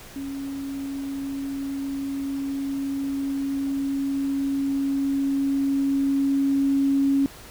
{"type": "tone with level ramp", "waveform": "sine", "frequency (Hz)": 275.5, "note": "C#4", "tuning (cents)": -11, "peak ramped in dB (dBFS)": [-29, -17], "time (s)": [0.16, 7.26], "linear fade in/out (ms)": 0, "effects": ["pink hiss -44 dBFS RMS until 7.5 s"]}